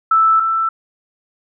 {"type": "tone pair in turn", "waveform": "sine", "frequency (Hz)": [1318.5, 1328.4], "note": ["E6", "E6"], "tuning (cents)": [0, 13], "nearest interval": "unison", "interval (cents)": 13, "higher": "second", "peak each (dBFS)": [-9, -14], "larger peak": "first", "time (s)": [[0.11, 0.4], [0.4, 0.69]], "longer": "neither", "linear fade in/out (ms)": 5, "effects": []}